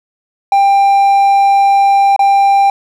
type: tone with dropouts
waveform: triangle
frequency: 793 Hz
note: G5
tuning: 20 cents sharp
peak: -4 dBFS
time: 0.52-2.7 s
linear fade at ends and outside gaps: 2 ms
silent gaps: 2.163-2.192 s
effects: none